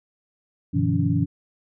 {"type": "tone cluster", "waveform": "sine", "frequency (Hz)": [98.6, 124.8, 154.7, 172.9, 282.8], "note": ["G2", "B2", "D#3", "F3", "C#4"], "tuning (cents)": [11, 19, -10, -17, 35], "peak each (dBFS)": -25, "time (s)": [0.73, 1.26], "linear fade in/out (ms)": 20, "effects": []}